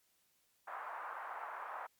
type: band-pass noise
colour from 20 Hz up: pink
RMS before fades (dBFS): -45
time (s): 0.67-1.87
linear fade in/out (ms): 10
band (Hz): 810 to 1400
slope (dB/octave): 24
effects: white hiss -75 dBFS RMS until 1.99 s + MP3 96 kbps